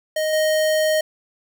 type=tone with level steps; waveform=square; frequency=622.3 Hz; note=D#5; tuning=in tune; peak=-20 / -17 dBFS; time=0.16-1.01 s; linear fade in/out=5 ms; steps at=0.33 s; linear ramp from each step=2 ms; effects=none